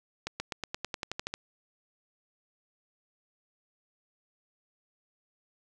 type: accelerating click train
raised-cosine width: 0.2 ms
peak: -16 dBFS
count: 12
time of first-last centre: 0.27-1.34 s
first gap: 130 ms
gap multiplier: 0.94
effects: none